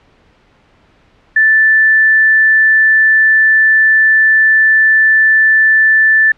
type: tone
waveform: sine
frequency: 1760 Hz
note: A6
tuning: in tune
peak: -5 dBFS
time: 1.36-6.32 s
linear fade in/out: 5 ms
effects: pink hiss -50 dBFS RMS until 6.37 s + low-pass 3000 Hz 12 dB/octave